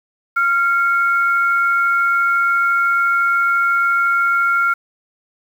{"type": "tone pair together", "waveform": "sine", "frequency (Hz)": [1385.9, 2200], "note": ["F6", "C#7"], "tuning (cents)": [-14, -14], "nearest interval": "minor sixth", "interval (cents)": 800, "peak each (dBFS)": [-13, -24], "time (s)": [0.36, 4.74], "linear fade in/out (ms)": 10, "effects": ["7-bit"]}